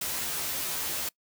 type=noise with comb filter; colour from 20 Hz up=white; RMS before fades=-32 dBFS; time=0.01-1.09 s; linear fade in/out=5 ms; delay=13 ms; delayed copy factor=+0.85; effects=noise-tail reverb RT60 0.1 s tail -24 dB re dry